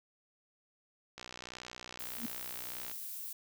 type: click train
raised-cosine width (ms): 0.2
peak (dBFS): -27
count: 108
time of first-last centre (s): 1.18-2.914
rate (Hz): 61.7
type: noise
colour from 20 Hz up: violet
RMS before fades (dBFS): -43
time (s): 1.99-3.33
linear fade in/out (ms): 5
type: tone with exponential growth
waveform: sine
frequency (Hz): 233.1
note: A#3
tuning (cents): 0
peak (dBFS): -32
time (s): 2.14-2.26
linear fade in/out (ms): 5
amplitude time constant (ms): 25
effects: none